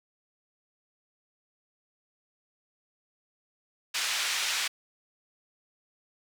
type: band-pass noise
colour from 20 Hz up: pink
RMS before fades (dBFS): -30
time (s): 3.94-4.68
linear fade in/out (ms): 10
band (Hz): 1900 to 6600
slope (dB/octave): 12
effects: none